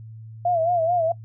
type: tone with vibrato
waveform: sine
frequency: 679 Hz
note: F5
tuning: 49 cents flat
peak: -18 dBFS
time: 0.45-1.12 s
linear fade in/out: 5 ms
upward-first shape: sine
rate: 4.6 Hz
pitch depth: 96 cents each way
effects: noise-tail reverb RT60 0.1 s tail -18 dB re dry + added 111 Hz sine -37 dBFS peak until 1.24 s